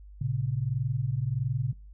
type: tone pair together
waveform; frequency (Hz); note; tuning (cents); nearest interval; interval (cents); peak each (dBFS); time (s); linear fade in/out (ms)
sine; 114.29 / 135.8; A#2 / C#3; -34 / -35; minor third; 299; -30 / -28; 0.21-1.73; 5
effects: noise-tail reverb RT60 0.3 s tail -21 dB re dry + added 50 Hz sine -45 dBFS peak until 1.93 s